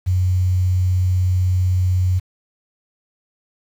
sine tone with quantisation, 91.6 Hz, F#2, 17 cents flat, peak -14 dBFS, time 0.06-2.2 s, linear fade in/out 20 ms, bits 7, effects none

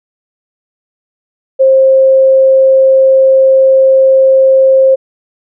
sine tone, 531 Hz, C5, 25 cents sharp, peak -3 dBFS, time 1.59-4.96 s, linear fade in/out 20 ms, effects none

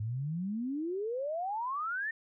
sine exponential sweep, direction up, 102.7 to 1843 Hz, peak -32 dBFS, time 0-2.11 s, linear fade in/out 5 ms, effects none

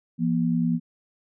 sine tone pair together, 170 / 240.2 Hz, F3 / B3, -46 / -48 cents, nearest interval tritone, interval 598 cents, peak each -23 dBFS, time 0.18-0.8 s, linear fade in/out 50 ms, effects none

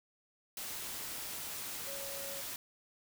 sine tone in noise, 554.4 Hz, C#5, in tune, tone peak -46 dBFS, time 1.87-2.41 s, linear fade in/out 2 ms, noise white, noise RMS -42 dBFS, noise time 0.57-2.56 s, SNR -7 dB, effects none

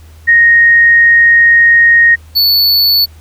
sine / square tone pair in turn, 1864.7 / 4450 Hz, A#6 / C#8, 0 / +6 cents, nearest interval octave + minor third, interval 1506 cents, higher second, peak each -3 / -7 dBFS, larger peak first, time 0.27-2.16 / 2.35-3.06 s, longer first, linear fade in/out 20 ms, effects added 79 Hz sine -34 dBFS peak until 3.2 s + pink hiss -46 dBFS RMS until 3.2 s

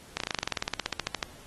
slowing click train, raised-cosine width 0.2 ms, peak -11 dBFS, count 21, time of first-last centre 0.17-1.228 s, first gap 32 ms, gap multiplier 1.05, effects pink hiss -52 dBFS RMS until 1.46 s + AAC 32 kbps

